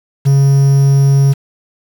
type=tone with quantisation; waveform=triangle; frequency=138.1 Hz; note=C#3; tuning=6 cents flat; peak=-4 dBFS; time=0.25-1.34 s; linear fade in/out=20 ms; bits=5; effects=none